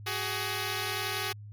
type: tone pair together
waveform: 5% pulse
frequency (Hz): 376.3 / 416.9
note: F#4 / G#4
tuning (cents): +29 / +7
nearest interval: major second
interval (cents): 178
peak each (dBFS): -22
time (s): 0.06-1.33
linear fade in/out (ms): 10
effects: added 104 Hz sine -42 dBFS peak until 1.52 s + MP3 96 kbps